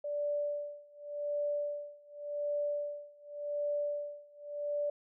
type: tone with tremolo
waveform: sine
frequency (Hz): 584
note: D5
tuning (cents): -10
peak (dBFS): -30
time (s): 0.04-4.9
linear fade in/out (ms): 5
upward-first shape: sine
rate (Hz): 0.88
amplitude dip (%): 95
effects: none